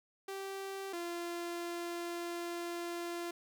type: tone pair in turn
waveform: sawtooth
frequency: 389.3 / 344.4 Hz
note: G4 / F4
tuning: -12 / -24 cents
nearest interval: major second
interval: 212 cents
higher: first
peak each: -36 / -34 dBFS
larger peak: second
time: 0.28-0.93 / 0.93-3.31 s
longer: second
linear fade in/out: 5 ms
effects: none